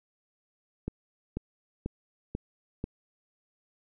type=click train; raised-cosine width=3 ms; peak=-19 dBFS; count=5; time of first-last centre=0.88-2.841 s; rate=2.04 Hz; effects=none